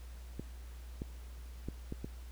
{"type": "clicks", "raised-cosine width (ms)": 3, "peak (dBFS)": -26, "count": 5, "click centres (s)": [0.396, 1.019, 1.686, 1.924, 2.045], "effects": ["added 60 Hz sine -45 dBFS peak until 2.31 s", "pink hiss -60 dBFS RMS until 2.31 s"]}